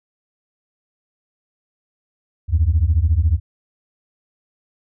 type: beating tone pair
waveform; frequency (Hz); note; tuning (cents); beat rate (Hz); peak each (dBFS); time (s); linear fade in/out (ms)
sine; 73.42 / 87.42; D2 / F2; 0 / +2; 14; -15; 2.48-3.4; 50
effects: tanh soft clip ceiling -7 dBFS